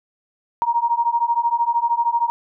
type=beating tone pair; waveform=sine; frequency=932.3 / 945.3 Hz; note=A#5 / A#5; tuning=0 / +24 cents; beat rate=13 Hz; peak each=-20 / -19 dBFS; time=0.62-2.3 s; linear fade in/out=0 ms; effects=none